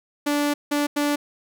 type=tone bursts at uneven times; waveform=sawtooth; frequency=291.2 Hz; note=D4; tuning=15 cents flat; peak=-16 dBFS; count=3; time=0.26-0.54 / 0.71-0.87 / 0.96-1.16 s; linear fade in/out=10 ms; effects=none